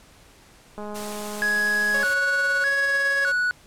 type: click train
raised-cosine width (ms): 1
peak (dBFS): -22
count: 264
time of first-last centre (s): 0.78-2.038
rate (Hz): 209
type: noise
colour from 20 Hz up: white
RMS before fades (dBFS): -36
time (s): 0.94-2.15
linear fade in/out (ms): 20
type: tone with vibrato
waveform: triangle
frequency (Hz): 1568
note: G6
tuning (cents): 0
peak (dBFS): -18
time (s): 1.42-3.51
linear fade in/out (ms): 0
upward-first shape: square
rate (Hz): 0.82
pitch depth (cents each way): 110
type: tone with tremolo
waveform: sawtooth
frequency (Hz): 554.4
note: C#5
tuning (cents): 0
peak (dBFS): -24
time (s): 1.94-3.32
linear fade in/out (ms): 5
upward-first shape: sine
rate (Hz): 18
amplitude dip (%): 40
effects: pink hiss -52 dBFS RMS until 3.66 s + low-pass 11000 Hz 12 dB/octave